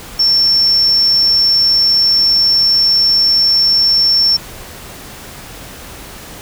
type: tone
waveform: sine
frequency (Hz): 5420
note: E8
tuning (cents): +47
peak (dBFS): -7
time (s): 0.19-4.37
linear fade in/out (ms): 10
effects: tanh soft clip ceiling -4 dBFS + pink hiss -32 dBFS RMS until 6.41 s